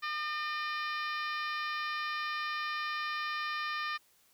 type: harmonic tone with a mistuned harmonic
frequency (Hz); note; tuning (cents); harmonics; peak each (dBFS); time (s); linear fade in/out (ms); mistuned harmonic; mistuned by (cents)
605; D#5; -49; 2 / 3 / 4 / 5 / 6 / 7 / 8 / 9; -36 / -38 / -42 / -47 / -48 / -49 / -48 / -52; 0.02-3.98; 20; 7; -43
effects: white hiss -67 dBFS RMS until 4.33 s